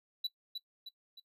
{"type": "tone with echo", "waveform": "triangle", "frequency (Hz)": 3951, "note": "B7", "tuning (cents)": 0, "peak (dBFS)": -30, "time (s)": [0.24, 0.27], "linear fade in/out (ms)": 5, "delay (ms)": 310, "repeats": 3, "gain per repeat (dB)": -6, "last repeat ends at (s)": 1.2, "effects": ["noise-tail reverb RT60 0.1 s tail -19 dB re dry"]}